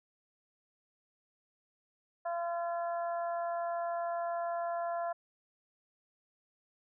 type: harmonic tone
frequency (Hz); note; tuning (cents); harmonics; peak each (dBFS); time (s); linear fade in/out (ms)
341.6; F4; -38; 2 / 3 / 4 / 5; -33 / -42 / -45 / -50; 2.25-5.13; 10
effects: none